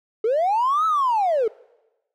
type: linear two-way sweep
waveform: triangle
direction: up then down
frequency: 416.6 to 1318.5 to 416.6 Hz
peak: -14 dBFS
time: 0.24-1.48 s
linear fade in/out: 5 ms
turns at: 0.86 s
effects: noise-tail reverb RT60 1.0 s tail -25 dB re dry + tanh soft clip ceiling -14 dBFS